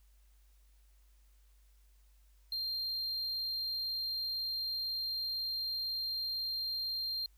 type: tone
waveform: triangle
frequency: 4186 Hz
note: C8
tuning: in tune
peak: -33 dBFS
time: 2.52-7.26 s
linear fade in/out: 2 ms
effects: added 50 Hz sine -61 dBFS peak until 7.37 s + white hiss -74 dBFS RMS until 7.37 s